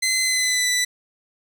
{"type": "tone with pitch glide", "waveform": "15% pulse", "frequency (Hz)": [2051, 1983.4], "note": ["C7", "B6"], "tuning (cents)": [-35, 7], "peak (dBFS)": -12, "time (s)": [0.02, 0.85], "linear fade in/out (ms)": 10, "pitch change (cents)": -58, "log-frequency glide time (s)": [0.23, 0.68], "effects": []}